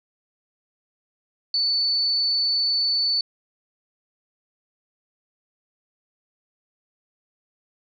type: tone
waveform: sine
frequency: 4486 Hz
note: C#8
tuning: 20 cents sharp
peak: -19 dBFS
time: 1.54-3.21 s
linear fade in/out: 2 ms
effects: none